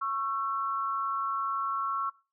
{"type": "tone pair together", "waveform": "sine", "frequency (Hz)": [1102.1, 1340], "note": ["C#6", "E6"], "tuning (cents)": [-10, 28], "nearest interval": "minor third", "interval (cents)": 338, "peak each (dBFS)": [-31, -32], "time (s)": [0.01, 2.1], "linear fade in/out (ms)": 10, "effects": ["noise-tail reverb RT60 0.3 s tail -20 dB re dry"]}